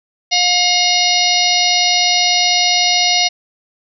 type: harmonic tone with a mistuned harmonic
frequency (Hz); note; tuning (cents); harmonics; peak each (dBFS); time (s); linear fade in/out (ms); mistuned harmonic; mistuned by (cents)
714; F5; +38; 1 / 3 / 4 / 5 / 6 / 7 / 8; -19 / -19 / -19 / -19 / -19 / -19 / -19; 0.31-3.29; 20; 5; +70
effects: none